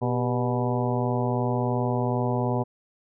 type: harmonic tone with a mistuned harmonic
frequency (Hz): 122.7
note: B2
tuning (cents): -11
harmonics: 1 / 2 / 3 / 4 / 5 / 6 / 7 / 8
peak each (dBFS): -26 / -29 / -31 / -32 / -33 / -34 / -34 / -35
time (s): 0.01-2.64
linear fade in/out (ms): 20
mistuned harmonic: 3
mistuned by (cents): +87
effects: none